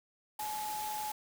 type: tone in noise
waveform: sine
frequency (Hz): 850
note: G#5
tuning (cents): +40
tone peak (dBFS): -36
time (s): 0.39-1.12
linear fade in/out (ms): 5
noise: white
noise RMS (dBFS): -43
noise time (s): 0.39-1.12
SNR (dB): +4
effects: none

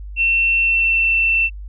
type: tone with pitch glide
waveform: sine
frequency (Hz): 2700 to 2683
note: E7 to E7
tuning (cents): +41 to +30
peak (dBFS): -13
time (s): 0.16-1.5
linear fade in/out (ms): 50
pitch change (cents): -11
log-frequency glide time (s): 0.63-1.16
effects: added 50 Hz sine -29 dBFS peak until 1.68 s

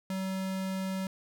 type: tone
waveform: square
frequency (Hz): 190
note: F#3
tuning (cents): +46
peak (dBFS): -32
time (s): 0.1-1.07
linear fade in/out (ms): 2
effects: none

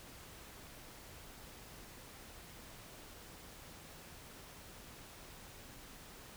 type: silence
effects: pink hiss -54 dBFS RMS until 6.36 s

